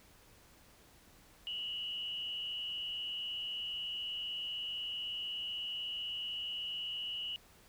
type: tone with frequency modulation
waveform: sine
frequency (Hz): 2929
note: F#7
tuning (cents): -18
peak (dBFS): -37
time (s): 1.47-7.36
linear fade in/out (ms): 0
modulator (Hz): 176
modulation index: 0.49
effects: pink hiss -62 dBFS RMS until 7.68 s